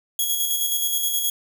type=tone with tremolo; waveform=5% pulse; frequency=3322 Hz; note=G#7; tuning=in tune; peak=-11 dBFS; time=0.19-1.3 s; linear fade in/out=2 ms; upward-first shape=square; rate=9.5 Hz; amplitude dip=35%; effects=none